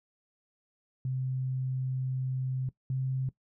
sine tone pair in turn, 130 / 131.36 Hz, C3 / C3, -11 / +7 cents, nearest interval unison, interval 18 cents, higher second, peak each -29 / -28 dBFS, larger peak second, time 1.05-2.69 / 2.9-3.29 s, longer first, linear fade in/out 2 ms, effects noise-tail reverb RT60 0.1 s tail -18 dB re dry

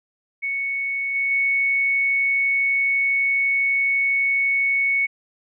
sine tone with level steps, 2217 Hz, C#7, in tune, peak -22 / -19 / -17 dBFS, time 0.42-5.07 s, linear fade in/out 20 ms, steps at 1.14 / 1.3 s, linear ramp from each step 20 ms, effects none

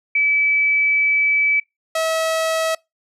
sine / sawtooth tone pair in turn, 2300 / 645.4 Hz, D7 / E5, -37 / -37 cents, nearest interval octave + minor seventh, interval 2200 cents, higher first, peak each -14 dBFS, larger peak neither, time 0.15-1.6 / 1.95-2.75 s, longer first, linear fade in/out 5 ms, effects noise-tail reverb RT60 0.2 s tail -25 dB re dry + low-pass 11000 Hz 12 dB/octave

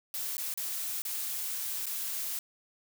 blue noise with dropouts, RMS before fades -35 dBFS, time 0.14-2.39 s, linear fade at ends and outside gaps 1 ms, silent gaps 0.369-0.38 / 0.54-0.575 / 1.02-1.051 / 1.858-1.866 s, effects none

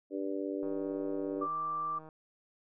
harmonic tone, 97.6 Hz, G2, 7 cents flat, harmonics 3 / 4 / 5 / 6, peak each -36 / -38 / -40 / -42 dBFS, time 0.1-1.48 s, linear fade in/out 50 ms
click train, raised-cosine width 1 ms, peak -38 dBFS, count 230, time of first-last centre 0.63-2.089 s, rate 157 Hz
sine tone, 1174.7 Hz, D6, in tune, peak -32 dBFS, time 1.41-1.99 s, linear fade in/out 10 ms
effects none

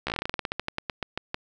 slowing click train, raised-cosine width 0.3 ms, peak -12 dBFS, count 21, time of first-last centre 0.07-1.344 s, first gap 14 ms, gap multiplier 1.14, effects none

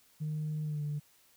sine tone with pitch glide, 153.3 to 147.65 Hz, D#3 to D3, -25 to +10 cents, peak -31 dBFS, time 0.2-1 s, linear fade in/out 20 ms, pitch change -65 cents, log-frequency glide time 0.63-0.82 s, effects tanh soft clip ceiling -29 dBFS + white hiss -65 dBFS RMS until 1.36 s

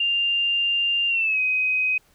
sine tone with pitch glide, 2794 to 2518 Hz, F7 to D#7, 0 to +20 cents, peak -19 dBFS, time 0-1.98 s, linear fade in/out 5 ms, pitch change -180 cents, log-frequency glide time 1.08-1.4 s, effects pink hiss -60 dBFS RMS until 2.14 s

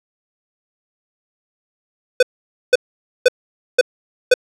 square tone bursts, 502 Hz, B4, 28 cents sharp, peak -7 dBFS, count 5, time 2.2-4.34 s, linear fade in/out 5 ms, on 28 ms, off 500 ms, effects low-pass 7000 Hz 12 dB/octave

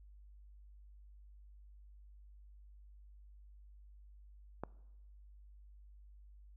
click, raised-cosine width 1 ms, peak -25 dBFS, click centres 4.636 s, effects noise-tail reverb RT60 1.0 s tail -22 dB re dry + added 50 Hz sine -55 dBFS peak until 6.56 s

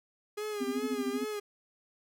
45% pulse tone with vibrato, 412.5 Hz, G#4, 12 cents flat, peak -34 dBFS, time 0.37-1.4 s, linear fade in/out 10 ms, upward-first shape sine, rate 2.5 Hz, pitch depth 61 cents each way
sine tone with tremolo, 257.3 Hz, C4, 29 cents flat, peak -28 dBFS, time 0.6-1.25 s, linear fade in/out 20 ms, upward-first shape sine, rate 13 Hz, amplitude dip 100%
effects none

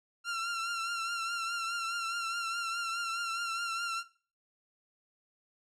sawtooth tone with vibrato, 1369 Hz, F6, 35 cents flat, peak -29 dBFS, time 0.24-4.04 s, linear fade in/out 50 ms, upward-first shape triangle, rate 4.8 Hz, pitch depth 50 cents each way, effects noise-tail reverb RT60 0.4 s tail -18 dB re dry + low-pass 8000 Hz 12 dB/octave

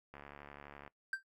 click train, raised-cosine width 0.5 ms, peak -35 dBFS, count 54, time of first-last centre 0.14-0.877 s, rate 71.9 Hz
triangle tone with exponential decay, 1568 Hz, G6, in tune, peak -29 dBFS, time 1.13-1.23 s, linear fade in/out 2 ms, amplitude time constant 20 ms
effects noise-tail reverb RT60 0.1 s tail -20 dB re dry

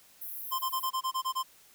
pink high-pass noise, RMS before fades -40 dBFS, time 0.21-0.9 s, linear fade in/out 10 ms, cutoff 11000 Hz, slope 96 dB/octave
square tone bursts, 1044 Hz, C6, 4 cents flat, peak -29 dBFS, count 9, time 0.51-1.432 s, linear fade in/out 20 ms, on 82 ms, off 23 ms
effects white hiss -59 dBFS RMS until 1.74 s

